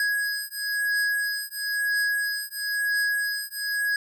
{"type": "beating tone pair", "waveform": "square", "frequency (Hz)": [1661.2, 1662.2], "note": ["G#6", "G#6"], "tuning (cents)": [0, 1], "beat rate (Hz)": 1, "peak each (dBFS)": -28, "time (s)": [0, 3.96], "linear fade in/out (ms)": 2, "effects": []}